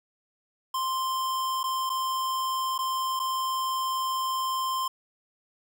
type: tone with dropouts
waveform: square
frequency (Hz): 1046.5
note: C6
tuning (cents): 0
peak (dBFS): -27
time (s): 0.74-4.88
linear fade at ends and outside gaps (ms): 5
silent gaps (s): 1.632-1.639 / 1.895-1.899 / 2.78-2.788 / 3.194-3.198
effects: none